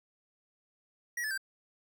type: tone with pitch steps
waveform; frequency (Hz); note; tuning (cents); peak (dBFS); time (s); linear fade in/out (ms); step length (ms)
square; 1911 / 1732.3 / 1570.3; A#6 / A6 / G6; +43 / -27 / +3; -33; 1.17-1.377; 5; 69
effects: none